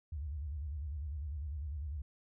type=tone with vibrato; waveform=sine; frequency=73.6 Hz; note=D2; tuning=4 cents sharp; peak=-37 dBFS; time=0.12-2.02 s; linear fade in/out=5 ms; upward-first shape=square; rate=10 Hz; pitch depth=130 cents each way; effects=none